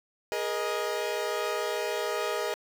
sawtooth chord, Ab suspended second, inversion none, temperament equal with one note detuned, 415.3 / 475.1 / 622.3 Hz, Ab4 / Bb4 / Eb5, 0 / +33 / 0 cents, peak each -29 dBFS, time 0.32-2.54 s, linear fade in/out 0 ms, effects low-pass 8000 Hz 12 dB/octave + 8-bit

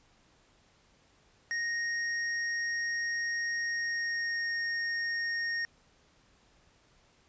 square tone with pitch glide, 1864.7 to 1852.9 Hz, A#6 to A#6, 0 to -11 cents, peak -31 dBFS, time 1.51-5.65 s, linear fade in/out 0 ms, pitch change -11 cents, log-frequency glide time 3.62-4.57 s, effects pink hiss -65 dBFS RMS until 7.28 s + resampled to 16000 Hz

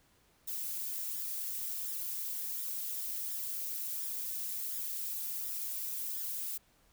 violet noise with flanger, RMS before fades -38 dBFS, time 0.47-6.58 s, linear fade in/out 10 ms, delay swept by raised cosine 0.56 to 3.56 ms, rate 1.4 Hz, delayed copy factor +0.6, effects pink hiss -68 dBFS RMS until 6.92 s

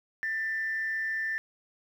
sine tone pair together, 1783 / 1983 Hz, A6 / B6, +22 / +7 cents, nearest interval major second, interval 185 cents, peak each -28 / -39 dBFS, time 0.23-1.38 s, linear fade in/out 0 ms, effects tanh soft clip ceiling -23 dBFS + 10-bit

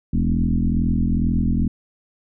sine tone with frequency modulation, 130.81 Hz, C3, in tune, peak -16 dBFS, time 0.13-1.68 s, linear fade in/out 5 ms, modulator 42.2 Hz, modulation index 3.1, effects none

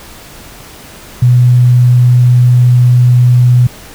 sine tone, 123.47 Hz, B2, in tune, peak -3 dBFS, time 1.22-3.67 s, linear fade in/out 5 ms, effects pink hiss -33 dBFS RMS until 3.94 s

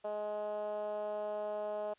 10% pulse tone with band-pass filter, 210 Hz, G#3, 19 cents sharp, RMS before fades -38 dBFS, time 0.04-1.94 s, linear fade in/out 10 ms, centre 600 Hz, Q 3.9, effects white hiss -69 dBFS RMS until 1.98 s + resampled to 8000 Hz

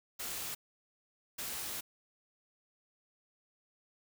white noise bursts at uneven times, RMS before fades -40 dBFS, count 2, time 0.19-0.55 / 1.38-1.81 s, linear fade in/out 10 ms, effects none

